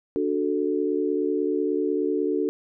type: chord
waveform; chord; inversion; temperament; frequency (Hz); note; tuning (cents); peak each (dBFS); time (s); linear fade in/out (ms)
sine; D major; none; equal; 293.7 / 370 / 440; D4 / F#4 / A4; 0 / 0 / 0; -26; 0.16-2.49; 0
effects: none